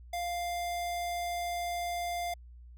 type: tone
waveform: square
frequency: 698.5 Hz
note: F5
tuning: in tune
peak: -33 dBFS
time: 0.13-2.34 s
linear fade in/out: 5 ms
effects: added 60 Hz sine -48 dBFS peak until 2.77 s